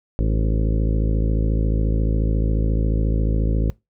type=harmonic tone with a mistuned harmonic; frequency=54.2 Hz; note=A1; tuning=25 cents flat; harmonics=1 / 2 / 3 / 4 / 5 / 6 / 7 / 8 / 9 / 10; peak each=-18 / -24 / -28 / -30 / -32 / -34 / -35 / -36 / -37 / -38 dBFS; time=0.19-3.7 s; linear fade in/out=0 ms; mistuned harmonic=6; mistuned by=-53 cents; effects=noise-tail reverb RT60 0.2 s tail -22 dB re dry